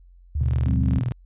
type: tone with vibrato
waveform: sine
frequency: 73.7 Hz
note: D2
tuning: 7 cents sharp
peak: -21 dBFS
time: 0.35-0.99 s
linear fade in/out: 5 ms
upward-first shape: triangle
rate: 6.9 Hz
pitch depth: 10 cents each way
type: tone with tremolo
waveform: sine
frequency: 121.3 Hz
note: B2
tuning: 31 cents flat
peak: -19 dBFS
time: 0.41-1.12 s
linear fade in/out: 0 ms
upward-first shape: square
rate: 20 Hz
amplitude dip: 70%
type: chord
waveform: sine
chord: F suspended second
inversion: none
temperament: equal with one note detuned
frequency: 174.61 / 196 / 259.8 Hz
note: F3 / G3 / C4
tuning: 0 / 0 / -12 cents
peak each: -28 dBFS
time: 0.65-1.02 s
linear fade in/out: 20 ms
effects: added 44 Hz sine -47 dBFS peak until 1.25 s + resampled to 8000 Hz